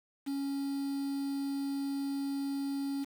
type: tone with quantisation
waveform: triangle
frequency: 277.2 Hz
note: C#4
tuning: in tune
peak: -30 dBFS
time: 0.26-3.05 s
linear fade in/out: 20 ms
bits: 8
effects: none